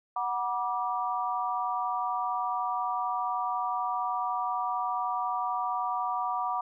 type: chord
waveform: sine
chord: B minor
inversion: second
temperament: equal with one note detuned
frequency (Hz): 740 / 964.1 / 1174.7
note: F#5 / B5 / D6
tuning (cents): 0 / -42 / 0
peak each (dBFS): -32 / -32 / -32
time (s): 0.16-6.61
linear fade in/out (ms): 5
effects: none